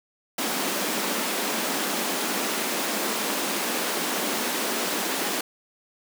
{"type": "high-pass noise", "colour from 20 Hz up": "pink", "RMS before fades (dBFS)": -27, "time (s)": [0.38, 5.41], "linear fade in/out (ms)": 5, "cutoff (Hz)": 200, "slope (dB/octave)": 48, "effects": []}